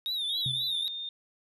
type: tone with vibrato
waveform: triangle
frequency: 3729 Hz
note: A#7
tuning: in tune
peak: -28 dBFS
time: 0.06-0.88 s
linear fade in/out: 0 ms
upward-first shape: triangle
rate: 3.8 Hz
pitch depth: 130 cents each way
type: tone with pitch glide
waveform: sine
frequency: 3357 to 3640 Hz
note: G#7 to A#7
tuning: +18 to -42 cents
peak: -34 dBFS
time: 0.29-1.09 s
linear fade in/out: 2 ms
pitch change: +140 cents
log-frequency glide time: 0.4-0.74 s
type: tone with exponential decay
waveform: sine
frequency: 130.81 Hz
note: C3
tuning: in tune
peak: -29 dBFS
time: 0.46-0.76 s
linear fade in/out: 2 ms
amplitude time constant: 64 ms
effects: none